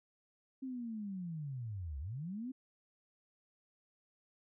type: linear two-way sweep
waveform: sine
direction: down then up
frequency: 268.3 to 65.2 to 268.3 Hz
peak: -39 dBFS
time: 0.62-2.52 s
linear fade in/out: 10 ms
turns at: 1.99 s
effects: none